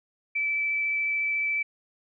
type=tone with vibrato; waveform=sine; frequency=2315 Hz; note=D7; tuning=25 cents flat; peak=-24 dBFS; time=0.35-1.63 s; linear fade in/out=10 ms; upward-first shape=sine; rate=14 Hz; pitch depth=8 cents each way; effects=none